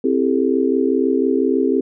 sine chord, A minor seventh, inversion first, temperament just, 264 / 330 / 396 / 440 Hz, C4 / E4 / G4 / A4, +16 / +2 / +18 / 0 cents, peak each -18 / -21 / -19 / -22 dBFS, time 0.04-1.81 s, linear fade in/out 5 ms, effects none

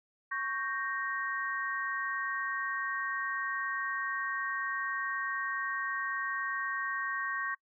sine chord, G diminished, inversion second, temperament equal, 1108.7 / 1568 / 1864.7 Hz, Db6 / G6 / Bb6, 0 / 0 / 0 cents, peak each -36 / -37 / -36 dBFS, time 0.31-7.55 s, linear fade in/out 10 ms, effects noise-tail reverb RT60 0.1 s tail -25 dB re dry

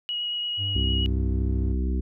sine tone with vibrato, 2902 Hz, F#7, 34 cents flat, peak -26 dBFS, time 0.09-1.06 s, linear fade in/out 0 ms, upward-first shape triangle, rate 8.8 Hz, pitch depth 11 cents each way
triangle tone, 98 Hz, G2, in tune, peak -26 dBFS, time 0.57-1.76 s, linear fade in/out 50 ms
harmonic tone, 64.3 Hz, C2, 30 cents flat, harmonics 1 / 3 / 4 / 5 / 6, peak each -23 / -33 / -35 / -37 / -39 dBFS, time 0.75-2.01 s, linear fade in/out 10 ms
effects none

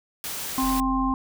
white noise, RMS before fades -32 dBFS, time 0.24-0.8 s, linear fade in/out 0 ms
harmonic tone, 263.5 Hz, C4, 12 cents sharp, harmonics 1 / 3 / 4, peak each -23 / -31 / -26 dBFS, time 0.58-1.14 s, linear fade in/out 0 ms
sine tone, 44.5 Hz, F1, 33 cents sharp, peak -30 dBFS, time 0.62-1.13 s, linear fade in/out 10 ms
effects none

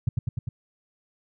sine tone with echo, 118.6 Hz, A#2, 30 cents sharp, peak -17 dBFS, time 0.07-0.09 s, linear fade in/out 5 ms, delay 100 ms, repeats 4, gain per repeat -2 dB, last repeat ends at 0.49 s, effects none

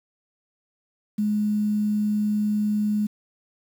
sine tone with quantisation, 210 Hz, G#3, 19 cents sharp, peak -20 dBFS, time 1.18-3.07 s, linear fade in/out 10 ms, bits 8, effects none

